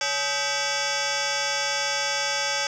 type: tone with frequency modulation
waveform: sine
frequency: 1975.5 Hz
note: B6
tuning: in tune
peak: -22 dBFS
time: 0.01-2.67 s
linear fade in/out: 2 ms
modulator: 707 Hz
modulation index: 6.3
effects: tanh soft clip ceiling -18 dBFS

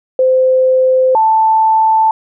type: tone pair in turn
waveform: sine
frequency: 517 / 882 Hz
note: C5 / A5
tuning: -21 / +4 cents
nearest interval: major sixth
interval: 925 cents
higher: second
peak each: -7 dBFS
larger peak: neither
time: 0.19-1.15 / 1.15-2.11 s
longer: neither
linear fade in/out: 2 ms
effects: none

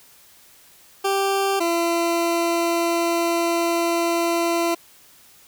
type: tone pair in turn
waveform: 20% pulse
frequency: 392 / 338.8 Hz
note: G4 / E4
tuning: 0 / +48 cents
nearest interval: minor third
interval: 252 cents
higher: first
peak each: -14 dBFS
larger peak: neither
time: 1.04-1.6 / 1.6-4.75 s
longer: second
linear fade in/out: 10 ms
effects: white hiss -51 dBFS RMS until 5.47 s

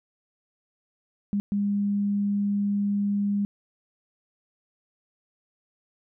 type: tone bursts at uneven times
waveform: sine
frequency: 202.6 Hz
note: G#3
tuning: 43 cents flat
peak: -22 dBFS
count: 2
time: 1.33-1.4 / 1.52-3.45 s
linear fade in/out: 0 ms
effects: none

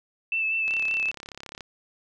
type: tone with vibrato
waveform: sine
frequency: 2641 Hz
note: E7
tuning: 3 cents sharp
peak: -23 dBFS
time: 0.32-1.11 s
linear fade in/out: 2 ms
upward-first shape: sine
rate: 5.2 Hz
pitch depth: 24 cents each way
type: click train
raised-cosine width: 0.2 ms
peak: -21 dBFS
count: 33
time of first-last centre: 0.68-1.608 s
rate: 34.5 Hz
effects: none

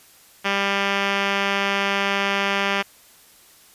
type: tone with low-pass filter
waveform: 5% pulse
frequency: 198.3 Hz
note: G3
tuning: 20 cents sharp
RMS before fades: -22 dBFS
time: 0.44-2.83 s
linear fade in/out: 20 ms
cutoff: 3500 Hz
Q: 2.4
effects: white hiss -51 dBFS RMS until 3.74 s + resampled to 32000 Hz

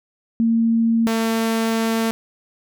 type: tone pair in turn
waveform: sine / sawtooth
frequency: 228.5 / 225.4 Hz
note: A#3 / A3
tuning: -34 / +42 cents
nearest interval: unison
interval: 24 cents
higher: first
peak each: -14 dBFS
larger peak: neither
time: 0.4-1.07 / 1.07-2.11 s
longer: second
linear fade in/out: 0 ms
effects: none

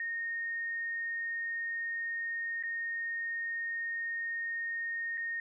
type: tone with dropouts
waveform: sine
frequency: 1848 Hz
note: A#6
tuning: 16 cents flat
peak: -33 dBFS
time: 0-5.4 s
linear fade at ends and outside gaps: 2 ms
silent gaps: 2.627-2.635 / 5.174-5.177 s
effects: none

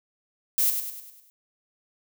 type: noise with echo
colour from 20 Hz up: violet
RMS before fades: -22 dBFS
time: 0.58-0.7 s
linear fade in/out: 0 ms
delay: 100 ms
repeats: 6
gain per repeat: -6 dB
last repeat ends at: 1.3 s
effects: none

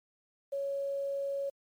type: tone with quantisation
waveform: sine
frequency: 556 Hz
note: C#5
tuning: 5 cents sharp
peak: -31 dBFS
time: 0.52-1.5 s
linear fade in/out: 10 ms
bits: 10
effects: MP3 96 kbps

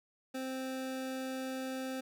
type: tone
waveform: 25% pulse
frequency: 261.6 Hz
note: C4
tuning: in tune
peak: -33 dBFS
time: 0.34-2.01 s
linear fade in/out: 10 ms
effects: none

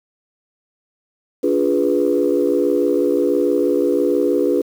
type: chord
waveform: sine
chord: D diminished seventh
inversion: none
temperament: equal with one note detuned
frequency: 287.8 / 349.2 / 415.3 / 493.9 Hz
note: D4 / F4 / Ab4 / Cb5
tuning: -35 / 0 / 0 / 0 cents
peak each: -19 dBFS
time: 1.43-4.62 s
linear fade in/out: 10 ms
effects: tanh soft clip ceiling -5 dBFS + 7-bit

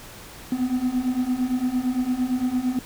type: beating tone pair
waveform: triangle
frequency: 246.9 / 255.7 Hz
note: B3 / C4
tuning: 0 / -40 cents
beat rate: 8.8 Hz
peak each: -24 / -21 dBFS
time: 0.52-2.79 s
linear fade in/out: 2 ms
effects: pink hiss -42 dBFS RMS until 2.85 s

